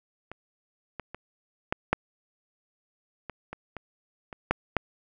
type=clicks; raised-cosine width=0.5 ms; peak=-24 / -20 / -23 / -10 / -6 / -21 / -22 / -22 / -24 / -7 / -7 dBFS; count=11; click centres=0.316 / 0.997 / 1.146 / 1.725 / 1.93 / 3.297 / 3.53 / 3.767 / 4.328 / 4.51 / 4.767 s; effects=none